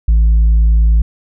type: tone with tanh clipping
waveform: sine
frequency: 55 Hz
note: A1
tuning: in tune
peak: -7 dBFS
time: 0.08-1.02 s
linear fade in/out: 5 ms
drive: 2 dB
effects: none